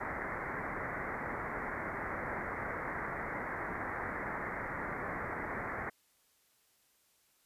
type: low-pass noise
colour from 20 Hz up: white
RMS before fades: -39 dBFS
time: 0-5.9 s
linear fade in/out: 10 ms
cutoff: 2100 Hz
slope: 96 dB/octave
effects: white hiss -71 dBFS RMS until 7.45 s + resampled to 32000 Hz